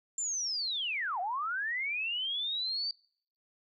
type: linear two-way sweep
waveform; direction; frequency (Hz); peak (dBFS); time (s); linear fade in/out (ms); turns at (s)
sine; down then up; 7360 to 692 to 4653; -31; 0.18-2.91; 2; 1.2
effects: noise-tail reverb RT60 0.6 s tail -26 dB re dry